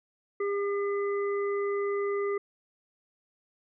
harmonic tone, 402.8 Hz, G4, 47 cents sharp, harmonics 1 / 3 / 5, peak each -27 / -37 / -41 dBFS, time 0.4-2.38 s, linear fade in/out 5 ms, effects none

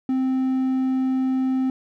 triangle tone, 261 Hz, C4, 4 cents flat, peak -17 dBFS, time 0.09-1.7 s, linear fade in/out 2 ms, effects none

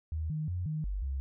sine tone with pitch steps, 79 / 154.5 / 89.7 / 154.7 / 48.51 / 67.4 Hz, D#2 / D#3 / F2 / D#3 / G1 / C#2, +27 / -12 / +47 / -10 / -17 / -48 cents, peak -31 dBFS, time 0.12-1.2 s, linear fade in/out 0 ms, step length 180 ms, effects none

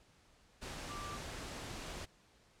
sine tone in noise, 1174.7 Hz, D6, in tune, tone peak -45 dBFS, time 0.89-1.18 s, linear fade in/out 20 ms, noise pink, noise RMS -45 dBFS, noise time 0.61-2.06 s, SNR -3 dB, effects pink hiss -67 dBFS RMS until 2.6 s + low-pass 8000 Hz 12 dB/octave

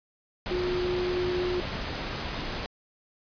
sine tone in noise, 360.3 Hz, F#4, 46 cents flat, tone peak -26 dBFS, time 0.51-1.6 s, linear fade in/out 0 ms, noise pink, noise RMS -33 dBFS, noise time 0.46-2.66 s, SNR +4 dB, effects resampled to 11025 Hz

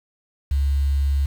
sine tone, 69.8 Hz, C#2, 13 cents sharp, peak -16 dBFS, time 0.51-1.26 s, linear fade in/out 5 ms, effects tanh soft clip ceiling -12 dBFS + 7-bit

